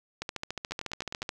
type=two click trains; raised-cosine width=0.2 ms; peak=-16 / -19 dBFS; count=16 / 6; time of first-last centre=0.22-1.291 / 0.71-1.228 s; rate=14 / 9.65 Hz; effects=none